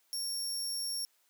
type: tone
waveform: 25% pulse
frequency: 5510 Hz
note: F8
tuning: 24 cents flat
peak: -29 dBFS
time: 0.13-1.05 s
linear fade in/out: 0 ms
effects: white hiss -71 dBFS RMS until 1.29 s + high-pass 400 Hz 12 dB/octave